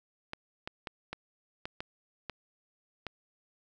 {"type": "clicks", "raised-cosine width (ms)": 0.3, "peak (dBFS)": -21, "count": 8, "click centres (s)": [0.334, 0.675, 0.872, 1.13, 1.655, 1.805, 2.297, 3.067], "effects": []}